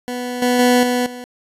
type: tone with level steps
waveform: 20% pulse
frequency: 246.9 Hz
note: B3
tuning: in tune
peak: -18 / -9 / -6 / -11 / -25 dBFS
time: 0.08-1.24 s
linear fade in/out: 0 ms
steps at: 0.42 / 0.59 / 0.83 / 1.06 s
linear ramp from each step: 2 ms
effects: resampled to 32000 Hz